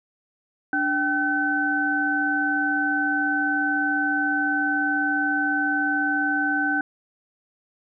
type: tone cluster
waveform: sine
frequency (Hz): 293.2 / 778 / 1521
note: D4 / G5 / F#6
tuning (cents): -3 / -13 / +47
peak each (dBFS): -26 / -28 / -22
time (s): 0.73-6.81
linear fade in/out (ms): 2
effects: none